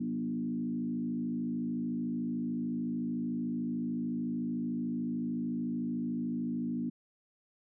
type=tone with frequency modulation; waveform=sine; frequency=240.5 Hz; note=B3; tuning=46 cents flat; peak=-31 dBFS; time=0-6.9 s; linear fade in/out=10 ms; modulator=53.6 Hz; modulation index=1; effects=none